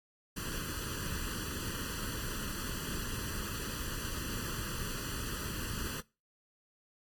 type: noise with comb filter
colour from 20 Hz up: pink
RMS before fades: -38 dBFS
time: 0.36-6.01 s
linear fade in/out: 10 ms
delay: 0.67 ms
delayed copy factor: +0.95
effects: noise-tail reverb RT60 0.3 s tail -23 dB re dry + AAC 64 kbps

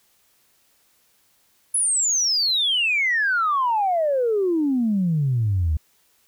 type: exponential sweep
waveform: sine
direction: down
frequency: 10548 to 73.42 Hz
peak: -17 dBFS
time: 1.74-5.77 s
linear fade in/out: 5 ms
effects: tanh soft clip ceiling -13 dBFS + white hiss -62 dBFS RMS until 6.27 s

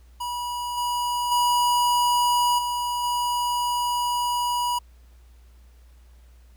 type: tone with level steps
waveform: square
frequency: 971 Hz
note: B5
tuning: 30 cents flat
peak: -28 / -24 / -19 / -25 / -23 dBFS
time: 0.2-4.79 s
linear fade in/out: 10 ms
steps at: 0.77 / 1.31 / 2.58 / 3.03 s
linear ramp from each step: 10 ms
effects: added 60 Hz sine -48 dBFS peak until 6.56 s + pink hiss -63 dBFS RMS until 6.56 s

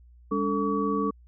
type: tone cluster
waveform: sine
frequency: 201.1 / 285.6 / 442.1 / 1136 Hz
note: G3 / D4 / A4 / C#6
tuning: +44 / -48 / +8 / +42 cents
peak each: -29 dBFS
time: 0.31-1.11 s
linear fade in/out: 10 ms
effects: added 60 Hz sine -50 dBFS peak until 1.27 s

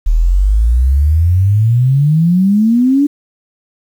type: exponential sweep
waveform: sine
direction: up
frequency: 37.61 to 293.7 Hz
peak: -7 dBFS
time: 0.06-3.07 s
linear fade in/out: 10 ms
effects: 7-bit

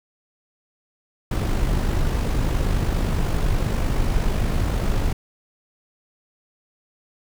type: noise with amplitude modulation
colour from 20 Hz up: brown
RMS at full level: -19 dBFS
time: 1.31-5.13 s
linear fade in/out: 5 ms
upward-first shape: sine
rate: 50.2 Hz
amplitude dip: 40%
effects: none

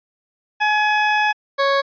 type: tone pair in turn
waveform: 20% pulse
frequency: 845 / 553.6 Hz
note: G#5 / C#5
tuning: +30 / -2 cents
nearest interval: perfect fifth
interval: 732 cents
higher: first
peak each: -10 dBFS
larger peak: neither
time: 0.6-1.33 / 1.58-1.82 s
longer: first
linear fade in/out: 20 ms
effects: resampled to 11025 Hz

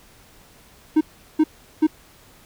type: tone bursts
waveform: triangle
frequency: 311 Hz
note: D#4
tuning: 1 cent flat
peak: -10 dBFS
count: 3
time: 0.96-1.87 s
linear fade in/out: 10 ms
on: 50 ms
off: 380 ms
effects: pink hiss -51 dBFS RMS until 2.45 s

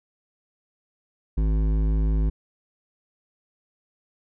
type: tone with hard clipping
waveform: sine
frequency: 52.9 Hz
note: G#1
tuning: 33 cents sharp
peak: -21 dBFS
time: 1.37-2.3 s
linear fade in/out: 10 ms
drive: 12 dB
effects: none

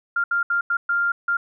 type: tone bursts at uneven times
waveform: sine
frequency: 1396.9 Hz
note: F6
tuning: in tune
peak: -18 dBFS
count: 6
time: 0.16-0.24 / 0.31-0.43 / 0.5-0.61 / 0.7-0.77 / 0.89-1.12 / 1.28-1.37 s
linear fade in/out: 5 ms
effects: none

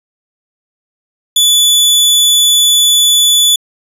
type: tone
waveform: sawtooth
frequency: 3460 Hz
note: A7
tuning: 30 cents flat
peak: -3 dBFS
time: 1.36-3.56 s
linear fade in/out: 5 ms
effects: resampled to 32000 Hz + 7-bit

